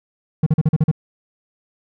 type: tone bursts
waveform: triangle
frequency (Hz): 155.56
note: D#3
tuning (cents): 0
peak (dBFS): -9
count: 7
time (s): 0.43-0.914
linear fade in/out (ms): 5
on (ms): 34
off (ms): 41
effects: none